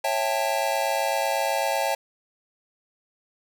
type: chord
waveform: square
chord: A dominant seventh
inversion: first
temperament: just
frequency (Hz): 550 / 660 / 792 / 880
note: C#5 / E5 / G5 / A5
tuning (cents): -14 / +2 / +18 / 0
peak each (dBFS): -29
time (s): 0.04-1.95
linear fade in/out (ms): 5
effects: none